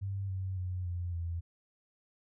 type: tone with pitch steps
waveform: sine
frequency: 98 / 94.5 / 91.12 / 87.86 / 84.72 Hz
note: G2 / F#2 / F#2 / F2 / E2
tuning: 0 / +37 / -26 / +11 / +48 cents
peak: -33 dBFS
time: 0.01-1.41 s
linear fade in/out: 20 ms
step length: 280 ms
effects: none